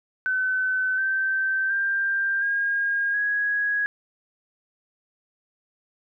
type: tone with pitch steps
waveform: sine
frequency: 1518 / 1552.6 / 1588 / 1624.1 / 1661.1 Hz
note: F#6 / G6 / G6 / G#6 / G#6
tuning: +44 / -17 / +22 / -39 / 0 cents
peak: -21 dBFS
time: 0.26-3.86 s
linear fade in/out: 0 ms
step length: 720 ms
effects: none